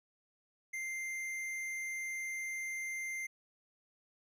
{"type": "tone with tanh clipping", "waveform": "sine", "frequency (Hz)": 2093, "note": "C7", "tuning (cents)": 0, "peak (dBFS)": -39, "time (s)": [0.73, 3.27], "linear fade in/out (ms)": 10, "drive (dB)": 13, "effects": []}